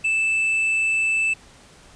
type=tone with tanh clipping; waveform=sine; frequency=2637 Hz; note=E7; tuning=in tune; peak=-19 dBFS; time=0.04-1.34 s; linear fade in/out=10 ms; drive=4 dB; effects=pink hiss -49 dBFS RMS until 1.95 s + resampled to 22050 Hz